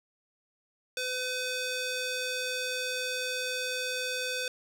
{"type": "tone with band-pass filter", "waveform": "square", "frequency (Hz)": 506, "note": "B4", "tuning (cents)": 42, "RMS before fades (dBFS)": -33, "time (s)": [0.97, 4.48], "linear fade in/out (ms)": 2, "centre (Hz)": 4200, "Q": 0.71, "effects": []}